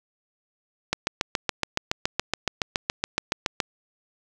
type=click train; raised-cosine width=0.2 ms; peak=-5 dBFS; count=20; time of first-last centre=0.93-3.602 s; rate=7.11 Hz; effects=none